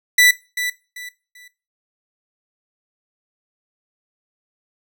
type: tone with echo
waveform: sawtooth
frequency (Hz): 1975.5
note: B6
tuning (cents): 0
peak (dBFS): -6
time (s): 0.18-0.31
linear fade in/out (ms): 5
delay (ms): 390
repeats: 3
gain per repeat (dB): -11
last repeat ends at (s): 1.48
effects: noise-tail reverb RT60 0.3 s tail -18 dB re dry